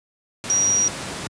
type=tone in noise; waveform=sine; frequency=5750 Hz; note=F8; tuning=50 cents sharp; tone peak=-16 dBFS; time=0.5-0.88 s; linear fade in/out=0 ms; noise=pink; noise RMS=-30 dBFS; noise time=0.44-1.27 s; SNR=+11 dB; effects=high-pass 100 Hz 12 dB/octave + resampled to 22050 Hz